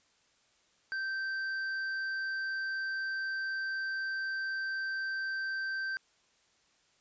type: tone with hard clipping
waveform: sine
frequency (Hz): 1559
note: G6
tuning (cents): -10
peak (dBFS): -34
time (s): 0.92-5.97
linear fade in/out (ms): 0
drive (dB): 5
effects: white hiss -69 dBFS RMS until 7 s + resampled to 16000 Hz